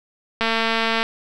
click train, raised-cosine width 0.3 ms, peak -5 dBFS, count 141, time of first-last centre 0.41-1.029 s, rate 226 Hz, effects none

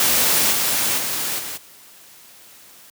white noise with level steps, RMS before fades -17 / -20 / -24 / -30 / -46 dBFS, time 0-2.9 s, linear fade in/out 2 ms, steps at 0.51 / 0.97 / 1.38 / 1.56 s, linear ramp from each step 20 ms, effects high-pass 100 Hz 12 dB/octave

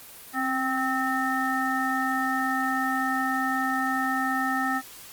harmonic tone with a mistuned harmonic, 260.4 Hz, C4, 8 cents flat, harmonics 1 / 3 / 5 / 7, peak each -29 / -29 / -29 / -29 dBFS, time 0.33-4.82 s, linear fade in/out 50 ms, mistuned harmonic 1, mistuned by +26 cents, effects white hiss -45 dBFS RMS until 5.12 s + Opus 24 kbps

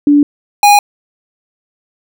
sine / square tone pair in turn, 290.2 / 820.8 Hz, D4 / G#5, -21 / -21 cents, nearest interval octave + tritone, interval 1800 cents, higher second, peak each -4 dBFS, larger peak neither, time 0.07-0.23 / 0.63-0.79 s, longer neither, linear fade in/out 2 ms, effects none

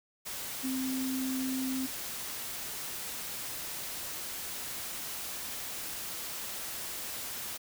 sine tone in noise, 261.3 Hz, C4, 2 cents flat, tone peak -31 dBFS, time 0.63-1.87 s, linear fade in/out 20 ms, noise white, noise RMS -39 dBFS, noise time 0.25-7.58 s, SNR +5 dB, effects none

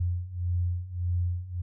sine beating tone pair, 87.31 / 89.01 Hz, F2 / F2, 0 / +33 cents, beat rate 1.7 Hz, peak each -31 / -28 dBFS, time 0-1.62 s, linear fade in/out 10 ms, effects none

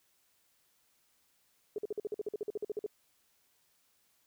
sine tone bursts, 419.1 Hz, G#4, 16 cents sharp, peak -32 dBFS, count 16, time 1.76-2.863 s, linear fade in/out 2 ms, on 23 ms, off 49 ms, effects white hiss -72 dBFS RMS until 4.26 s

